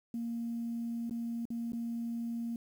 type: tone with dropouts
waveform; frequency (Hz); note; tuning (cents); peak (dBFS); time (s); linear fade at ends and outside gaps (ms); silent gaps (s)
sine; 232.9; A#3; -1; -33; 0.14-2.56; 2; 1.096-1.109 / 1.454-1.503 / 1.721-1.732
effects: tanh soft clip ceiling -29 dBFS + 10-bit